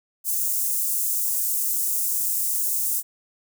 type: high-pass noise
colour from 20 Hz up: white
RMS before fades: -24 dBFS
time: 0.24-3.03 s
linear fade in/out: 50 ms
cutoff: 7300 Hz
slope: 24 dB/octave
effects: none